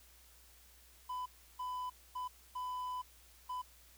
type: tone bursts at uneven times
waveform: triangle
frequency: 1001 Hz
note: B5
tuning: 23 cents sharp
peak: -36 dBFS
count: 5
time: 1.09-1.26 / 1.59-1.9 / 2.15-2.28 / 2.55-3.02 / 3.49-3.62 s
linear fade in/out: 10 ms
effects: added 60 Hz sine -64 dBFS peak until 3.97 s + white hiss -63 dBFS RMS until 3.97 s